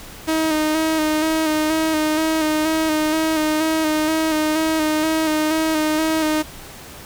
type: tone with vibrato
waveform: sawtooth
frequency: 313.2 Hz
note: D#4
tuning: 11 cents sharp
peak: -13 dBFS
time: 0.27-6.43 s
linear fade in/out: 20 ms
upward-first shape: square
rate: 2.1 Hz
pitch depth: 27 cents each way
effects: pink hiss -38 dBFS RMS until 7.05 s